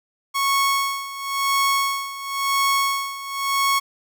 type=tone with tremolo; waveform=sawtooth; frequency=1103 Hz; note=C#6; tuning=9 cents flat; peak=-13 dBFS; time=0.34-3.8 s; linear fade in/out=20 ms; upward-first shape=sine; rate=0.96 Hz; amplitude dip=80%; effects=none